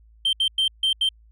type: tone bursts at uneven times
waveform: sine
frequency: 3136 Hz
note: G7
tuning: in tune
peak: -15 dBFS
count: 5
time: 0.25-0.33 / 0.4-0.48 / 0.58-0.68 / 0.83-0.93 / 1.01-1.09 s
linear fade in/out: 5 ms
effects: tanh soft clip ceiling -17 dBFS + added 55 Hz sine -50 dBFS peak until 1.31 s